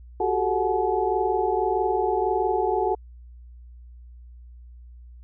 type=tone cluster; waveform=sine; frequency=369 / 390.7 / 435.2 / 736 / 856 Hz; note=F#4 / G4 / A4 / F#5 / A5; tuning=-5 / -6 / -19 / -9 / -48 cents; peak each=-27 dBFS; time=0.2-2.95 s; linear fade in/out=5 ms; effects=added 60 Hz sine -42 dBFS peak until 5.23 s